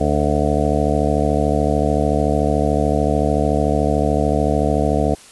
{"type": "harmonic tone", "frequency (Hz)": 73.6, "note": "D2", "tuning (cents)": 4, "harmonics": [1, 2, 3, 4, 6, 7, 8, 9, 10], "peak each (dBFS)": [-21, -23, -23, -23, -23, -24, -27, -23, -25], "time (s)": [0, 5.15], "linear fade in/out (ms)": 10, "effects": ["white hiss -43 dBFS RMS until 5.31 s", "resampled to 24000 Hz"]}